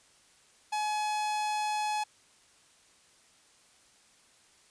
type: tone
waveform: 45% pulse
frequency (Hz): 847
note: G#5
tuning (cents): +34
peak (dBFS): -29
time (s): 0.72-2.04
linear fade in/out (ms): 10
effects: white hiss -62 dBFS RMS until 4.7 s + resampled to 22050 Hz